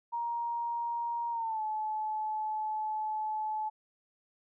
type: tone with pitch glide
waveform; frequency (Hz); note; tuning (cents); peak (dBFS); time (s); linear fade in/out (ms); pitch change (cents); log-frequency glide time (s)
sine; 940 to 862; A#5 to A5; +14 to -36; -31; 0.12-3.7; 20; -150; 1.31-1.62
effects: none